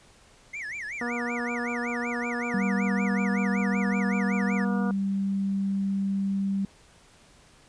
triangle tone with vibrato, 2003 Hz, B6, 24 cents sharp, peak -31 dBFS, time 0.53-4.65 s, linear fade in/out 10 ms, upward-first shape sine, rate 5.3 Hz, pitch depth 300 cents each way
harmonic tone, 239.6 Hz, A#3, 48 cents sharp, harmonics 1 / 2 / 3 / 4 / 5 / 6, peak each -31 / -35 / -38 / -41 / -39 / -38 dBFS, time 1.01-4.91 s, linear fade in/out 2 ms
sine tone, 196 Hz, G3, in tune, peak -24 dBFS, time 2.54-6.65 s, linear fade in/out 2 ms
effects pink hiss -56 dBFS RMS until 7.68 s + resampled to 22050 Hz

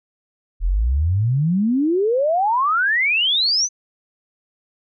sine exponential sweep, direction up, 38.89 to 6272 Hz, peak -15 dBFS, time 0.6-3.69 s, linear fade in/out 50 ms, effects none

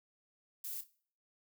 violet noise with echo, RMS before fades -42 dBFS, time 0.64-0.81 s, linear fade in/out 5 ms, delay 29 ms, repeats 3, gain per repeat -12 dB, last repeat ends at 0.897 s, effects noise-tail reverb RT60 0.5 s tail -20 dB re dry

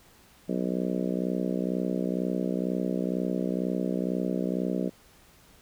harmonic tone, 62.1 Hz, B1, 10 cents sharp, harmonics 3 / 4 / 5 / 6 / 7 / 8 / 9 / 10, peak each -30 / -32 / -34 / -36 / -37 / -38 / -39 / -40 dBFS, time 0.48-4.9 s, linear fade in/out 20 ms, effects pink hiss -57 dBFS RMS until 5.61 s

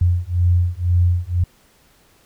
sine beating tone pair, 87.2 / 89.2 Hz, F2 / F2, -2 / +37 cents, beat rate 2 Hz, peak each -17 dBFS, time 0.01-1.44 s, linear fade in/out 5 ms, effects pink hiss -55 dBFS RMS until 2.25 s

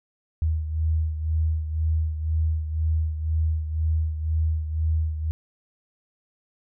sine beating tone pair, 78.8 / 80.8 Hz, D#2 / E2, +23 / -34 cents, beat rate 2 Hz, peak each -22 / -29 dBFS, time 0.42-5.31 s, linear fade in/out 0 ms, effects none

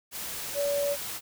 sine tone in noise, 571 Hz, D5, 49 cents flat, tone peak -25 dBFS, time 0.54-0.97 s, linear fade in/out 50 ms, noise white, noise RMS -36 dBFS, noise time 0.11-1.21 s, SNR +8 dB, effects none

